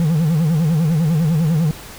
triangle tone with vibrato, 159.7 Hz, D#3, 45 cents sharp, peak -11 dBFS, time 0-1.71 s, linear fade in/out 0 ms, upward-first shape sine, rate 10 Hz, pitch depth 140 cents each way, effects pink hiss -36 dBFS RMS until 1.98 s

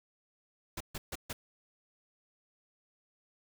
pink noise bursts, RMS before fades -39 dBFS, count 4, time 0.77-1.33 s, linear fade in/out 5 ms, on 35 ms, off 140 ms, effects none

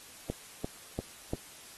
click train, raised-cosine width 2 ms, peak -19 dBFS, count 4, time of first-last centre 0.3-1.334 s, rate 2.9 Hz, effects white hiss -51 dBFS RMS until 1.77 s + AAC 32 kbps

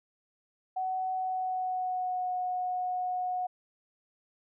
sine tone with pitch glide, 749 to 730.2 Hz, F#5 to F#5, +21 to -23 cents, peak -29 dBFS, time 0.76-3.47 s, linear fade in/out 10 ms, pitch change -44 cents, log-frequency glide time 1.14-2.32 s, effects none

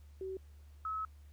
sine tone pair in turn, 380 / 1289.7 Hz, F#4 / E6, +46 / -38 cents, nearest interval octave + major sixth, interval 2116 cents, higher second, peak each -38 / -35 dBFS, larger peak second, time 0.21-0.37 / 0.85-1.05 s, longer second, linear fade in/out 2 ms, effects added 73 Hz sine -53 dBFS peak until 1.32 s + pink hiss -71 dBFS RMS until 1.32 s

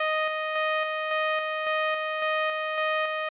15% pulse tone with tremolo, 622.3 Hz, D#5, in tune, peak -17 dBFS, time 0-3.29 s, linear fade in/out 5 ms, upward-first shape square, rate 1.8 Hz, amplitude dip 35%, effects resampled to 8000 Hz

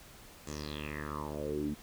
10% pulse tone with low-pass filter sweep, 74.6 Hz, D2, 28 cents sharp, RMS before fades -38 dBFS, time 0.46-1.75 s, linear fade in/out 20 ms, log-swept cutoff 7700 to 230 Hz, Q 6.1, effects pink hiss -54 dBFS RMS until 1.82 s

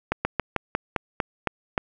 slowing click train, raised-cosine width 0.5 ms, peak -7 dBFS, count 9, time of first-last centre 0.12-1.778 s, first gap 130 ms, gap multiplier 1.13, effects none

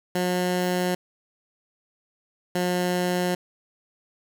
15% pulse tone pair in turn, 180.3 / 179.26 Hz, F#3 / F3, -45 / +45 cents, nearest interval unison, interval 10 cents, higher first, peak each -16 dBFS, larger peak neither, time 0.15-0.95 / 2.55-3.35 s, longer neither, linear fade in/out 5 ms, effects none

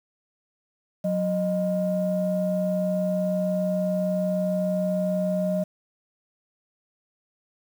sine tone pair together, 183.4 / 616.9 Hz, F#3 / D#5, -15 / -15 cents, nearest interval octave + major sixth, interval 2100 cents, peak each -24 dBFS, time 1.04-5.64 s, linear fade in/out 10 ms, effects tanh soft clip ceiling -15 dBFS + 8-bit

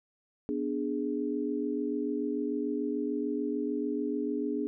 sine chord, G# diminished, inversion first, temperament equal, 246.9 / 293.7 / 415.3 Hz, B3 / D4 / G#4, 0 / 0 / 0 cents, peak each -34 / -32 / -34 dBFS, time 0.49-4.67 s, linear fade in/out 0 ms, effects none

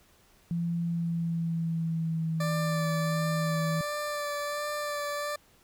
sine tone with pitch glide, 170 to 161.29 Hz, F3 to E3, -46 to -37 cents, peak -27 dBFS, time 0.51-3.81 s, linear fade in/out 0 ms, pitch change -91 cents, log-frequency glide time 0.81-2.35 s
20% pulse tone with vibrato, 587.3 Hz, D5, in tune, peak -26 dBFS, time 2.4-5.36 s, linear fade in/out 5 ms, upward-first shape sine, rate 1.4 Hz, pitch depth 17 cents each way
effects pink hiss -62 dBFS RMS until 5.63 s

